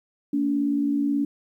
sine tone pair together, 226.8 / 285.5 Hz, A#3 / D4, -47 / -49 cents, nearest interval major third, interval 398 cents, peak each -28 / -21 dBFS, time 0.33-1.25 s, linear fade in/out 5 ms, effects 10-bit

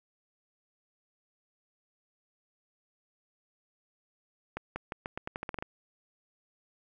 accelerating click train, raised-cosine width 0.5 ms, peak -20 dBFS, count 12, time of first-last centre 4.57-5.625 s, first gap 190 ms, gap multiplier 0.85, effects 10-bit

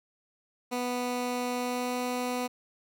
15% pulse tone with pitch glide, 246.9 to 248.3 Hz, B3 to B3, 0 to +9 cents, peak -23 dBFS, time 0.71-2.48 s, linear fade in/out 20 ms, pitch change +9 cents, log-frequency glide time 1.58-1.97 s, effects none

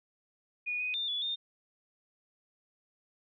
sine tone with pitch steps, 2457 / 2494 / 3600 / 3427 / 3636 Hz, D#7 / D#7 / A7 / A7 / A#7, -22 / +3 / +39 / -46 / -44 cents, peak -31 dBFS, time 0.66-1.36 s, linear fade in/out 20 ms, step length 140 ms, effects none

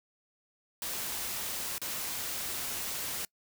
white noise with dropouts, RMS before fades -36 dBFS, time 0.82-3.25 s, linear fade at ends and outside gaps 1 ms, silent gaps 1.781-1.816 s, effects noise-tail reverb RT60 0.1 s tail -25 dB re dry

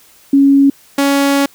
sine / sawtooth tone pair in turn, 277.2 / 279.5 Hz, C#4 / C#4, 0 / +14 cents, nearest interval unison, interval 14 cents, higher second, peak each -5 / -6 dBFS, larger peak first, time 0.33-0.7 / 0.98-1.46 s, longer second, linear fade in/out 5 ms, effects white hiss -46 dBFS RMS until 1.54 s

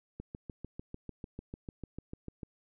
click train, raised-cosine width 3 ms, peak -28 dBFS, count 16, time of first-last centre 0.2-2.432 s, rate 6.72 Hz, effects none

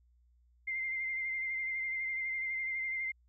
sine tone with vibrato, 2093 Hz, C7, in tune, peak -33 dBFS, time 0.67-3.12 s, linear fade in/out 10 ms, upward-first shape sine, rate 12 Hz, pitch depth 25 cents each way, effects added 60 Hz sine -64 dBFS peak until 3.28 s

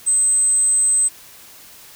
sine tone, 8200 Hz, C9, 36 cents flat, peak -13 dBFS, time 0.06-1.09 s, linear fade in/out 20 ms, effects white hiss -43 dBFS RMS until 1.95 s

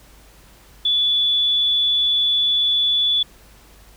sine tone, 3447 Hz, A7, 36 cents flat, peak -15 dBFS, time 0.85-3.23 s, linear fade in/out 5 ms, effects added 50 Hz sine -49 dBFS peak until 3.96 s + pink hiss -50 dBFS RMS until 3.96 s

